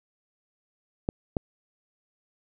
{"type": "clicks", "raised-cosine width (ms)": 2, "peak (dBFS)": -12, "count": 2, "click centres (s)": [1.089, 1.368], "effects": []}